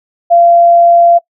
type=tone; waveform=sine; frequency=687 Hz; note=F5; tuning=29 cents flat; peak=-3 dBFS; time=0.3-1.19 s; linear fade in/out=20 ms; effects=noise-tail reverb RT60 0.1 s tail -21 dB re dry